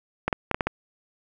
clicks, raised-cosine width 0.5 ms, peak -8 dBFS, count 6, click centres 0.28 / 0.328 / 0.513 / 0.545 / 0.608 / 0.67 s, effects none

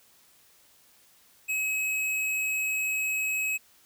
square tone, 2558 Hz, D#7, 47 cents sharp, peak -27 dBFS, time 1.48-3.58 s, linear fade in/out 20 ms, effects white hiss -60 dBFS RMS until 3.85 s

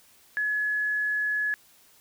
sine tone, 1698 Hz, G#6, 38 cents sharp, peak -24 dBFS, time 0.37-1.54 s, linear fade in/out 0 ms, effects white hiss -58 dBFS RMS until 2 s

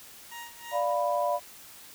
20% pulse tone with tremolo, 940 Hz, A#5, 14 cents sharp, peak -34 dBFS, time 0.31-0.94 s, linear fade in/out 10 ms, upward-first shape sine, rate 3.1 Hz, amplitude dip 90%
sine chord, B diminished, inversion first, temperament equal, 587.3 / 698.5 / 987.8 Hz, D5 / F5 / B5, 0 / 0 / 0 cents, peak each -28 / -29 / -30 dBFS, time 0.71-1.4 s, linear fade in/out 50 ms
effects white hiss -49 dBFS RMS until 1.94 s

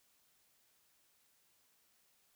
silence, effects white hiss -73 dBFS RMS until 2.35 s

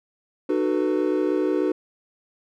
triangle chord, B dominant seventh, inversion first, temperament equal with one note detuned, 303.7 / 370 / 440 / 493.9 Hz, D#4 / F#4 / A4 / B4, -42 / 0 / 0 / 0 cents, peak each -22 / -22 / -26 / -26 dBFS, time 0.49-1.72 s, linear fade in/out 5 ms, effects none

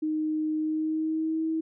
sine tone with pitch glide, 310 to 320.7 Hz, D#4 to E4, -6 to -48 cents, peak -25 dBFS, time 0.02-1.61 s, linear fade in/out 10 ms, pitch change +58 cents, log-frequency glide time 0.57-1.45 s, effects none

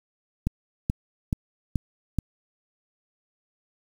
click train, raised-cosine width 5 ms, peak -11 dBFS, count 5, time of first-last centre 0.47-2.187 s, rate 2.33 Hz, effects 7-bit

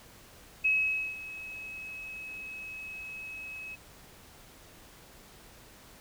sine tone with ADSR envelope, 2565 Hz, E7, 48 cents flat, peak -22 dBFS, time 0.64-3.76 s, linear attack 14 ms, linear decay 500 ms, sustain -17 dB, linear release 19 ms, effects pink hiss -54 dBFS RMS until 6 s

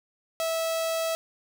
sawtooth tone with notch filter, 653 Hz, E5, 17 cents flat, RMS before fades -28 dBFS, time 0.4-1.15 s, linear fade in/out 0 ms, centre 1700 Hz, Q 1.7, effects none

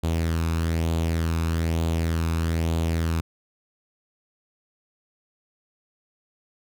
sawtooth tone with flanger, 82.2 Hz, E2, 4 cents flat, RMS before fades -24 dBFS, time 0.03-3.21 s, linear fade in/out 10 ms, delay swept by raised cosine 0.27 to 0.8 ms, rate 1.1 Hz, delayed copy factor +0.5, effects none

